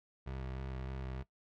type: tone with vibrato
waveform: 25% pulse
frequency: 65.4 Hz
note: C2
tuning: in tune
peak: -36 dBFS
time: 0.26-1.23 s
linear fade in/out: 10 ms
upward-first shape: square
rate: 3.3 Hz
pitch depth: 19 cents each way
effects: noise-tail reverb RT60 0.1 s tail -18 dB re dry + low-pass 3000 Hz 12 dB/octave